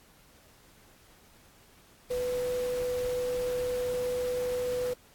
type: tone in noise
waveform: sine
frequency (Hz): 496.8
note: B4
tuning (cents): +10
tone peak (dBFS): -28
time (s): 2.1-4.94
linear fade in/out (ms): 10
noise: pink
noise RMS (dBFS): -43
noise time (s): 2.1-4.94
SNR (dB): +12
effects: pink hiss -59 dBFS RMS until 5.14 s + AAC 64 kbps